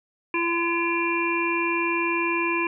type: harmonic tone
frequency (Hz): 340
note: F4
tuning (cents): -46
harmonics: 1 / 3 / 5 / 7 / 8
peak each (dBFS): -26 / -27 / -35 / -26 / -33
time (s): 0.34-2.67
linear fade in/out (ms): 2
effects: none